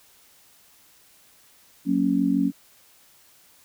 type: chord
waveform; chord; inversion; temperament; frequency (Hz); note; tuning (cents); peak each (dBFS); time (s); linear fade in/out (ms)
sine; F# major; none; just; 185 / 231.2 / 277.5; F#3 / A#3 / C#4; 0 / -14 / +2; -25 / -25 / -21; 1.85-2.52; 50
effects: white hiss -56 dBFS RMS until 3.64 s